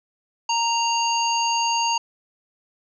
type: harmonic tone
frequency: 930 Hz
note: A#5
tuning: 4 cents flat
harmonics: 1 / 3 / 5 / 7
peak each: -21 / -26 / -28 / -29 dBFS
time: 0.49-1.98 s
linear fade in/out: 5 ms
effects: none